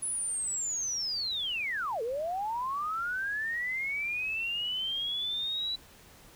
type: linear two-way sweep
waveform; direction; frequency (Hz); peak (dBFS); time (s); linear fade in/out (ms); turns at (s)
sine; down then up; 10310 to 434.8 to 3967; -30; 0.02-5.76; 10; 2.02
effects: pink hiss -55 dBFS RMS until 6.35 s